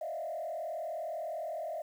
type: tone with frequency modulation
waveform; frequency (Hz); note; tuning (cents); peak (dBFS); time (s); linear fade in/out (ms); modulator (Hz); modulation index
sine; 651; E5; -22; -34; 0.01-1.82; 5; 39.7; 1.4
effects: tanh soft clip ceiling -30 dBFS + 10-bit